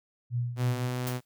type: tone with tremolo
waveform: sine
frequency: 120.8 Hz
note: B2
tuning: 38 cents flat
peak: -25 dBFS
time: 0.3-0.9 s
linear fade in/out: 50 ms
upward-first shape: triangle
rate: 3 Hz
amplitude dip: 75%
type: tone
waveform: sawtooth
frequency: 125.2 Hz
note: B2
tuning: 24 cents sharp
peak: -26 dBFS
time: 0.56-1.21 s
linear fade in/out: 50 ms
type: noise with exponential decay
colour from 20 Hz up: white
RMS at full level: -35 dBFS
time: 1.07-1.25 s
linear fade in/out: 1 ms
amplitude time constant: 37 ms
effects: none

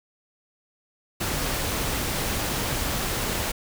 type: noise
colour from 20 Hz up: pink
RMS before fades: -27 dBFS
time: 1.2-3.52 s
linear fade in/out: 10 ms
effects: none

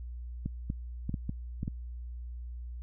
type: clicks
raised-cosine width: 5 ms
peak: -20 dBFS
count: 7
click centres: 0.46 / 0.701 / 1.094 / 1.142 / 1.294 / 1.631 / 1.679 s
effects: added 60 Hz sine -38 dBFS peak until 2.82 s

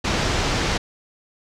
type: low-pass noise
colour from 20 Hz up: pink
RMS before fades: -22 dBFS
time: 0.04-0.78 s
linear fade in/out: 10 ms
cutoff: 6300 Hz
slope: 24 dB/octave
effects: none

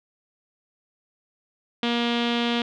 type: tone with low-pass filter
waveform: sawtooth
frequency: 237 Hz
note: A#3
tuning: 29 cents sharp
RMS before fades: -24 dBFS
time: 1.83-2.62 s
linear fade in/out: 2 ms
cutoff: 3400 Hz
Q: 4.3
effects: none

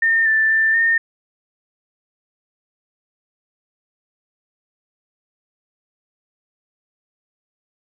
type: tone with pitch steps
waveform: sine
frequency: 1816 / 1767 / 1779 / 1826 Hz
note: A#6 / A6 / A6 / A#6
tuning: -46 / +7 / +19 / -36 cents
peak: -13 dBFS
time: 0.02-0.98 s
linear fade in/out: 5 ms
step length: 240 ms
effects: none

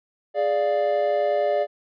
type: chord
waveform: triangle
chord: D diminished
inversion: second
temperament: equal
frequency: 415.3 / 587.3 / 698.5 Hz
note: Ab4 / D5 / F5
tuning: 0 / 0 / 0 cents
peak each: -25 / -19 / -24 dBFS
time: 0.34-1.67 s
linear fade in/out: 50 ms
effects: resampled to 11025 Hz

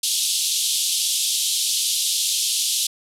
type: band-pass noise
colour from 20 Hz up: pink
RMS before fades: -22 dBFS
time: 0.03-2.87 s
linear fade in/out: 5 ms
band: 3100 to 12000 Hz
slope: 48 dB/octave
effects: none

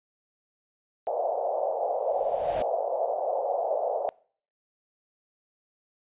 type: band-pass noise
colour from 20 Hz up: pink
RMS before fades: -28 dBFS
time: 1.07-4.09 s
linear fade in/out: 0 ms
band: 530 to 740 Hz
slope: 48 dB/octave
type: noise with exponential growth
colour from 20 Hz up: pink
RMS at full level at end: -36 dBFS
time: 1.93-2.62 s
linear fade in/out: 0 ms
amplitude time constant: 150 ms
effects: noise-tail reverb RT60 0.5 s tail -24 dB re dry + resampled to 8000 Hz

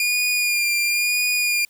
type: tone with vibrato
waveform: sawtooth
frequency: 2422 Hz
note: D#7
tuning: 47 cents flat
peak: -15 dBFS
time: 0-1.65 s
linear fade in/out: 2 ms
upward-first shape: sine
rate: 0.98 Hz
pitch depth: 27 cents each way
effects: white hiss -59 dBFS RMS until 1.69 s

